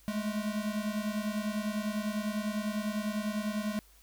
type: beating tone pair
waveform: square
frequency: 207.7 / 217.7 Hz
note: G#3 / A3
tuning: 0 / -18 cents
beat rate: 10 Hz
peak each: -34 / -36 dBFS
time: 0.08-3.79 s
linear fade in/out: 0 ms
effects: added 50 Hz sine -60 dBFS peak until 4.02 s + white hiss -62 dBFS RMS until 4.02 s